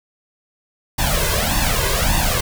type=noise with flanger; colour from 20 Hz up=pink; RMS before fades=-18 dBFS; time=0.98-2.41 s; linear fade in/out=10 ms; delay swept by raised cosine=1.1 to 1.96 ms; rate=1.7 Hz; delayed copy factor=+0.85; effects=none